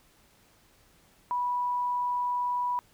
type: tone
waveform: sine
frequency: 981 Hz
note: B5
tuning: 12 cents flat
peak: -26 dBFS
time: 1.31-2.79 s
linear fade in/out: 0 ms
effects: pink hiss -62 dBFS RMS until 2.93 s